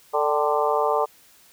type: harmonic tone with a mistuned harmonic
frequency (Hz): 147.8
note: D3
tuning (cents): +11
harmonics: 3 / 4 / 5 / 6 / 7 / 8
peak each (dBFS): -24 / -25 / -26 / -27 / -27 / -28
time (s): 0.13-1.06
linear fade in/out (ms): 20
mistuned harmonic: 5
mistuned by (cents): +77
effects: white hiss -54 dBFS RMS until 1.52 s